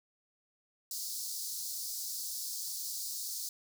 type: high-pass noise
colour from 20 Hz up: pink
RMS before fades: -39 dBFS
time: 0.91-3.49 s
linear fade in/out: 2 ms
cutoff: 4400 Hz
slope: 48 dB/octave
effects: none